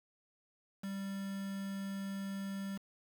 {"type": "tone with quantisation", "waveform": "triangle", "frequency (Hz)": 196, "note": "G3", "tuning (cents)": 0, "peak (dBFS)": -36, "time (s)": [0.83, 2.78], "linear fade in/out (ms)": 10, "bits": 8, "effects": []}